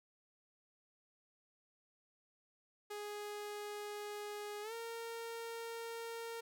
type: tone with pitch glide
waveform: sawtooth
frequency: 415.3 to 460.8 Hz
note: G#4 to A#4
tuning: 0 to -20 cents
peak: -39 dBFS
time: 2.9-6.41 s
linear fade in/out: 10 ms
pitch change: +180 cents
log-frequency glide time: 4.62-4.73 s
effects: none